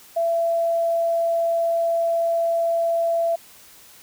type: tone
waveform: sine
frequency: 671 Hz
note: E5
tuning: 31 cents sharp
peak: -18 dBFS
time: 0.16-3.36 s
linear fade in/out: 10 ms
effects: white hiss -48 dBFS RMS until 4.02 s